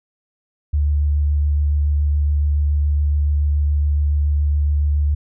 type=tone with vibrato; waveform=sine; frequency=73.3 Hz; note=D2; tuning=3 cents flat; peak=-14 dBFS; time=0.73-5.15 s; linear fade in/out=10 ms; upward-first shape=sine; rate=7.1 Hz; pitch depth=13 cents each way; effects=none